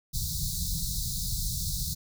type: band-stop noise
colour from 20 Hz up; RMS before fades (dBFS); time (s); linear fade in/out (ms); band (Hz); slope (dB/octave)
pink; -31; 0.13-1.95; 20; 180 to 3800; 96
effects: none